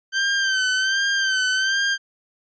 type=tone with vibrato; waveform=sawtooth; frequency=1557 Hz; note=G6; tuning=12 cents flat; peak=-15 dBFS; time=0.12-1.98 s; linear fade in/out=50 ms; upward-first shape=sine; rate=1.3 Hz; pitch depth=52 cents each way; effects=resampled to 16000 Hz